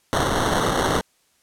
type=noise with sample-and-hold; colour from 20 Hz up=violet; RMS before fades=-21 dBFS; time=0.13-1.01 s; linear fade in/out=0 ms; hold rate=2450 Hz; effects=white hiss -63 dBFS RMS until 1.42 s + low-pass 11000 Hz 12 dB/octave